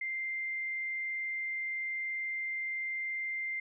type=tone; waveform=sine; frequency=2093 Hz; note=C7; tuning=in tune; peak=-33 dBFS; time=0.01-3.6 s; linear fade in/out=5 ms; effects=none